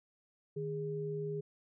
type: tone pair together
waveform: sine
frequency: 154 / 411.1 Hz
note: D#3 / G#4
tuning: -17 / -18 cents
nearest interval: octave + perfect fourth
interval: 1699 cents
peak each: -39 / -37 dBFS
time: 0.56-1.41 s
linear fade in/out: 10 ms
effects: none